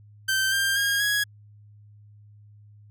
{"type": "tone with pitch steps", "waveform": "sawtooth", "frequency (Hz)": [1553, 1589.3, 1626.4, 1664.5], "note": ["G6", "G6", "G#6", "G#6"], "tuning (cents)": [-17, 23, -37, 3], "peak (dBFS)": -18, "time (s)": [0.28, 1.24], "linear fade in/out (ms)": 10, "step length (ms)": 240, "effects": ["added 104 Hz sine -48 dBFS peak until 2.9 s"]}